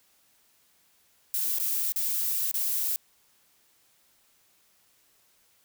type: noise with dropouts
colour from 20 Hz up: violet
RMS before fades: -28 dBFS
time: 1.34-2.96 s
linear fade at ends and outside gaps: 0 ms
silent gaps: 1.586-1.599 / 1.921-1.961 / 2.514-2.542 s
effects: white hiss -65 dBFS RMS until 5.64 s